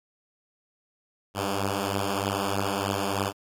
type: beating tone pair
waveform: 5% pulse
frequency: 98 / 101.2 Hz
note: G2 / G#2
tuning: 0 / -44 cents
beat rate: 3.2 Hz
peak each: -16 / -20 dBFS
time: 1.34-3.33 s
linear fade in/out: 50 ms
effects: AAC 48 kbps

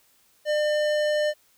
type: tone with tanh clipping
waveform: sine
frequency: 601 Hz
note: D5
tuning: 40 cents sharp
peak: -23 dBFS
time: 0.45-1.34 s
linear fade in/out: 50 ms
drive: 18 dB
effects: white hiss -62 dBFS RMS until 1.57 s

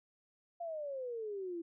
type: exponential sweep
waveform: sine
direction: down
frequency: 698.5 to 329.6 Hz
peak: -38 dBFS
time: 0.6-1.62 s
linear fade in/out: 10 ms
effects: none

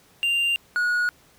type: tone pair in turn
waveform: triangle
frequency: 2786 / 1452.2 Hz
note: F7 / F#6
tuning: -5 / -33 cents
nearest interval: major seventh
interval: 1128 cents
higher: first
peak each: -18 dBFS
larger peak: neither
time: 0.23-0.56 / 0.76-1.09 s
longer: neither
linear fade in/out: 0 ms
effects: pink hiss -56 dBFS RMS until 1.38 s + high-pass 60 Hz 12 dB/octave

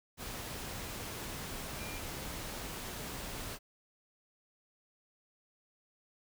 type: tone in noise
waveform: sine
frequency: 2397 Hz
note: D7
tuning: 35 cents sharp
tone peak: -47 dBFS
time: 1.78-2.01 s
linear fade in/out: 50 ms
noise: pink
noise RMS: -42 dBFS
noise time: 0.17-3.59 s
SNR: -8 dB
effects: none

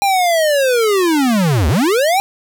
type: linear two-way sweep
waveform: square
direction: down then up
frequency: 810 to 68.4 to 810 Hz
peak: -12 dBFS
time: 0.02-2.2 s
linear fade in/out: 0 ms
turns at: 1.68 s
effects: none

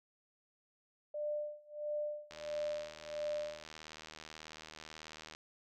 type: tone with tremolo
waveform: sine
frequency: 596 Hz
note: D5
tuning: 25 cents sharp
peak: -34 dBFS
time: 1.14-3.64 s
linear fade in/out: 5 ms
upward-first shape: sine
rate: 1.5 Hz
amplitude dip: 95%
type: click train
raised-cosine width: 0.2 ms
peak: -31 dBFS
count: 239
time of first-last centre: 2.31-5.35 s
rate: 78.3 Hz
effects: none

